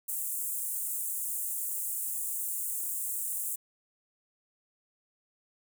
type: high-pass noise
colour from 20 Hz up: pink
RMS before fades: -34 dBFS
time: 0.08-3.56 s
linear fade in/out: 10 ms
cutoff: 7800 Hz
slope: 48 dB/octave
effects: none